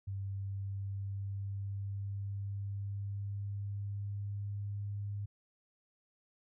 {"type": "tone with pitch glide", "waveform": "sine", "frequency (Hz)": [98, 101.63], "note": ["G2", "G#2"], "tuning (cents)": [0, -37], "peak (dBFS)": -36, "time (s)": [0.07, 5.26], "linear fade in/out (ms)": 10, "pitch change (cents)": 63, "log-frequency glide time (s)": [0.17, 4.83], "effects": []}